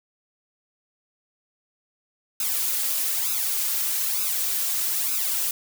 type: noise with flanger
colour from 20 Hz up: blue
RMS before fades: -25 dBFS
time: 2.4-5.51 s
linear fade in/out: 2 ms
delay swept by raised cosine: 0.78 to 3.68 ms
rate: 1.1 Hz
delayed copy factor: +0.9
effects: none